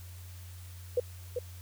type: tone with echo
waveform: sine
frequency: 492.5 Hz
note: B4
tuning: 5 cents flat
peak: -23 dBFS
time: 0.97-1 s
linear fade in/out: 5 ms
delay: 390 ms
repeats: 1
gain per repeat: -6 dB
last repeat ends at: 1.39 s
effects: added 90 Hz sine -44 dBFS peak until 1.61 s + white hiss -55 dBFS RMS until 1.61 s